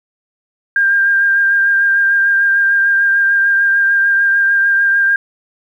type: tone with vibrato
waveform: sine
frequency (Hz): 1598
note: G6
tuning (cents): +33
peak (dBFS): -9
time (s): 0.76-5.16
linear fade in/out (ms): 2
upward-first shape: triangle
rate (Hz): 6.7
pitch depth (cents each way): 22
effects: 8-bit